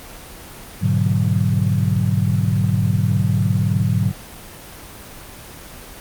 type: chord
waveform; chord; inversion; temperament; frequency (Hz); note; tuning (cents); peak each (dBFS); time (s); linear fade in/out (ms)
sine; G# half-diminished seventh; none; equal; 103.83 / 123.47 / 146.83 / 185; G#2 / B2 / D3 / F#3; 0 / 0 / 0 / 0; -18 / -22 / -21 / -21; 0.81-4.12; 20
effects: pink hiss -37 dBFS RMS until 6 s + Opus 24 kbps